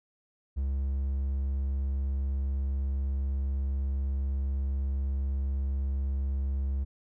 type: tone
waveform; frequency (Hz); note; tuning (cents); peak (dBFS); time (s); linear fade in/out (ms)
triangle; 68; C#2; -33; -25; 0.56-6.85; 20
effects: none